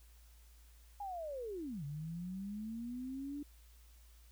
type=linear two-way sweep; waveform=sine; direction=down then up; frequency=830.6 to 139.2 to 293.5 Hz; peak=-40 dBFS; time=1-3.43 s; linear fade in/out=5 ms; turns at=1.84 s; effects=added 57 Hz sine -58 dBFS peak until 4.31 s + white hiss -68 dBFS RMS until 4.31 s